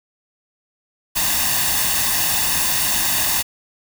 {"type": "noise with comb filter", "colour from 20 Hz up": "white", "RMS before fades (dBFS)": -19, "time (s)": [1.15, 3.43], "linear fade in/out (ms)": 20, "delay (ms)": 1.1, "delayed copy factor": 0.65, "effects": []}